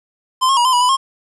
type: tone with pitch steps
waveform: square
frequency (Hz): 1035 / 1082 / 960 / 1030 / 975 / 996 / 1074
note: C6 / C#6 / B5 / C6 / B5 / B5 / C6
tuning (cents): -19 / -42 / -49 / -28 / -23 / +14 / +45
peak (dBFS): -12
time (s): 0.41-0.97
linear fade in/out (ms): 20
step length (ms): 80
effects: resampled to 24000 Hz + 8-bit